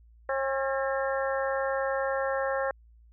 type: harmonic tone with a mistuned harmonic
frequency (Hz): 270.1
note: C#4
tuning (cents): -45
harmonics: 2 / 3 / 4 / 5 / 6 / 7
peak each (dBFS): -28 / -35 / -36 / -37 / -37 / -38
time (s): 0.29-2.71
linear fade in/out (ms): 2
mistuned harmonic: 7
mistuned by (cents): -74
effects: added 57 Hz sine -53 dBFS peak until 3.12 s